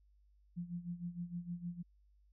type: tone with tremolo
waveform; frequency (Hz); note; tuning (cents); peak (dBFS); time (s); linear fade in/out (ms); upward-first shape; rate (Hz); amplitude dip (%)
sine; 174; F3; -6; -37; 0.56-1.83; 20; sine; 6.5; 80
effects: added 50 Hz sine -65 dBFS peak until 2.32 s